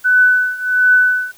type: tone with tremolo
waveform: sine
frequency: 1498 Hz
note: F#6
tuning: 21 cents sharp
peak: -6 dBFS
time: 0.04-1.32 s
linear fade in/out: 20 ms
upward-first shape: triangle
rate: 1.4 Hz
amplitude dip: 90%
effects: white hiss -46 dBFS RMS until 1.37 s